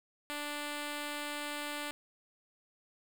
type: tone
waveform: 5% pulse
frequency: 293.7 Hz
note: D4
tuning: in tune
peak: -26 dBFS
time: 0.3-1.91 s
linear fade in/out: 0 ms
effects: 9-bit